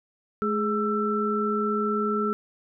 sine tone cluster, 213.3 / 417.3 / 1332 Hz, G#3 / G#4 / E6, +46 / +8 / +18 cents, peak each -27 dBFS, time 0.42-2.33 s, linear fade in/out 0 ms, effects none

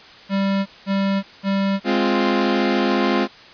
square tone bursts, 196 Hz, G3, in tune, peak -18 dBFS, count 3, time 0.29-1.8 s, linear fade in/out 50 ms, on 370 ms, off 200 ms
sawtooth chord, F minor, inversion first, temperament equal, 207.7 / 261.6 / 349.2 Hz, Ab3 / C4 / F4, 0 / 0 / 0 cents, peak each -17 dBFS, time 1.84-3.28 s, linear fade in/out 50 ms
effects white hiss -43 dBFS RMS until 3.53 s + resampled to 11025 Hz

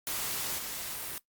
white noise with level steps, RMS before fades -34 / -38 dBFS, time 0.07-1.18 s, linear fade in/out 0 ms, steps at 0.58 s, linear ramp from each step 5 ms, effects noise-tail reverb RT60 0.1 s tail -17 dB re dry + Opus 48 kbps

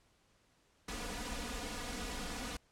pink noise with comb filter, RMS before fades -41 dBFS, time 0.88-2.57 s, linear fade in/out 5 ms, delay 4.1 ms, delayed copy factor +0.85, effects pink hiss -71 dBFS RMS until 2.71 s + low-pass 9000 Hz 12 dB/octave

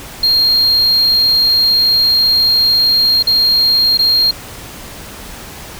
sine tone with dropouts, 4219 Hz, C8, 14 cents sharp, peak -6 dBFS, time 0.23-4.31 s, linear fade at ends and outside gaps 5 ms, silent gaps 3.226-3.27 / 3.974-3.99 s, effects tanh soft clip ceiling -7 dBFS + pink hiss -31 dBFS RMS until 5.79 s

